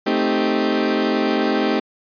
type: chord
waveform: 30% pulse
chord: A half-diminished seventh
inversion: none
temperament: equal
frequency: 220 / 261.6 / 311.1 / 392 Hz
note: A3 / C4 / Eb4 / G4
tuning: 0 / 0 / 0 / 0 cents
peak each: -20 dBFS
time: 0.06-1.8 s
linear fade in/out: 10 ms
effects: resampled to 11025 Hz